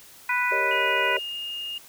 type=harmonic tone; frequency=493.9 Hz; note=B4; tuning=in tune; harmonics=2 / 3 / 4 / 5; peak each=-27 / -27 / -27 / -27 dBFS; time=0.29-1.17 s; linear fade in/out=5 ms
type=chord; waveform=sine; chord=Eb dominant seventh; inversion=first; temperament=equal; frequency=392 / 466.2 / 554.4 / 622.3 Hz; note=G4 / Bb4 / Db5 / Eb5; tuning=0 / 0 / 0 / 0 cents; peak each=-32 / -34 / -32 / -33 dBFS; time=0.51-1.19 s; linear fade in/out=10 ms
type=tone with pitch glide; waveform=sine; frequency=2864 to 2836 Hz; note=F7 to F7; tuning=+43 to +26 cents; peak=-30 dBFS; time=0.71-1.78 s; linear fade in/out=2 ms; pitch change=-17 cents; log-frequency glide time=1.01-1.16 s
effects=white hiss -49 dBFS RMS until 1.88 s